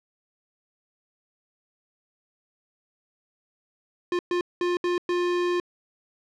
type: tone bursts at uneven times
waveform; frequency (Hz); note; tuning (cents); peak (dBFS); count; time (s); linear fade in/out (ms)
square; 353.4; F4; +21; -23; 5; 4.12-4.19 / 4.31-4.41 / 4.61-4.77 / 4.84-4.98 / 5.09-5.6; 2
effects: low-pass 4000 Hz 12 dB/octave